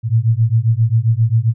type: beating tone pair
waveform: sine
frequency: 110 / 117.5 Hz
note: A2 / A#2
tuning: 0 / +14 cents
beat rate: 7.5 Hz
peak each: -14 dBFS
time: 0.03-1.54 s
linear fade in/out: 50 ms
effects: none